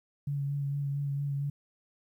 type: tone with vibrato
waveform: sine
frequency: 141.3 Hz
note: C#3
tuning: 34 cents sharp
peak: -29 dBFS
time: 0.27-1.5 s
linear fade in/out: 5 ms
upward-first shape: sine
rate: 4.4 Hz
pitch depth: 20 cents each way
effects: 11-bit